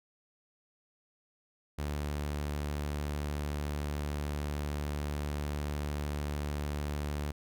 sawtooth tone, 73.4 Hz, D2, in tune, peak -29 dBFS, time 1.78-7.32 s, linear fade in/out 10 ms, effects none

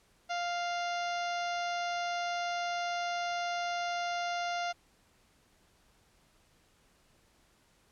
harmonic tone, 698.5 Hz, F5, in tune, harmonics 1 / 2 / 3 / 4 / 5 / 6 / 7 / 8 / 9, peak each -33 / -39 / -43 / -45 / -47 / -49 / -50 / -51 / -52 dBFS, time 0.29-4.73 s, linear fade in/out 20 ms, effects pink hiss -67 dBFS RMS until 7.91 s + low-pass 11000 Hz 12 dB/octave

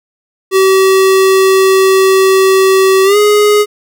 square tone with pitch glide, 382.3 to 416.9 Hz, G4 to G#4, -43 to +7 cents, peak -6 dBFS, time 0.51-3.66 s, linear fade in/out 50 ms, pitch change +150 cents, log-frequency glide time 3.04-3.17 s, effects none

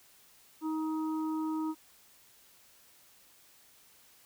harmonic tone, 314.8 Hz, D#4, 20 cents sharp, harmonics 1 / 3 / 4, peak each -31 / -41 / -46 dBFS, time 0.61-1.75 s, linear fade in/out 50 ms, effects white hiss -61 dBFS RMS until 4.25 s

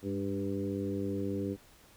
harmonic tone with a mistuned harmonic, 98.7 Hz, G2, 12 cents sharp, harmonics 1 / 2 / 3 / 4 / 5, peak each -39 / -37 / -36 / -38 / -41 dBFS, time 0.02-1.57 s, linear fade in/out 50 ms, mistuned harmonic 2, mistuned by +35 cents, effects pink hiss -59 dBFS RMS until 1.96 s

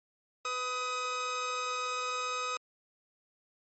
sawtooth tone pair together, 500 / 1259.9 Hz, B4 / D#6, +21 / +21 cents, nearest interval octave + major third, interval 1600 cents, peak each -36 / -29 dBFS, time 0.45-2.57 s, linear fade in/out 2 ms, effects MP3 32 kbps

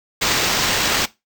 blue noise with sample-and-hold, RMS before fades -19 dBFS, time 0.21-1.06 s, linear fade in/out 10 ms, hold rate 11025 Hz, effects noise-tail reverb RT60 0.2 s tail -18 dB re dry

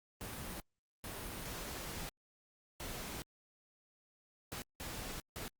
pink noise bursts at uneven times, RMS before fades -44 dBFS, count 6, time 0.21-0.6 / 1.04-2.09 / 2.8-3.22 / 4.52-4.62 / 4.8-5.2 / 5.36-5.48 s, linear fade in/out 0 ms, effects Opus 32 kbps

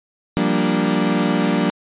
35% pulse chord, G minor seventh, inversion third, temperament equal, 174.61 / 196 / 233.1 / 293.7 Hz, F3 / G3 / Bb3 / D4, 0 / 0 / 0 / 0 cents, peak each -20 dBFS, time 0.37-1.7 s, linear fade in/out 0 ms, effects resampled to 8000 Hz

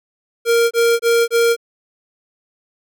square tone bursts, 466.2 Hz, A#4, in tune, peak -12 dBFS, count 4, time 0.45-1.565 s, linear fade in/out 50 ms, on 260 ms, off 25 ms, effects none

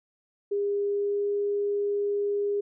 sine tone with pitch glide, 405 to 407.3 Hz, G#4 to G#4, -43 to -34 cents, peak -24 dBFS, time 0.51-2.61 s, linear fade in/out 10 ms, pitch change +9 cents, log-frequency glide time 0.88-1.29 s, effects none

